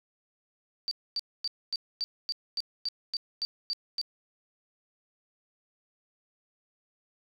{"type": "tone bursts", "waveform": "sine", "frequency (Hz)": 4635, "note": "D8", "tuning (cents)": -24, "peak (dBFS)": -28, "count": 12, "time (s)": [0.88, 4.014], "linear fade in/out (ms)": 0, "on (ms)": 32, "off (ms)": 250, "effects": []}